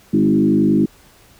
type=tone with frequency modulation; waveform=sine; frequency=261.1 Hz; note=C4; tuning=3 cents flat; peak=-11 dBFS; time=0.13-0.86 s; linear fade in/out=10 ms; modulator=51 Hz; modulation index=1.7; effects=pink hiss -49 dBFS RMS until 1.39 s